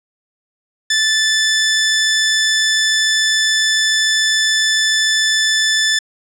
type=tone; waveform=15% pulse; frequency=1753 Hz; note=A6; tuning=7 cents flat; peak=-6 dBFS; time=0.9-5.99 s; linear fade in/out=5 ms; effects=low-pass 9000 Hz 12 dB/octave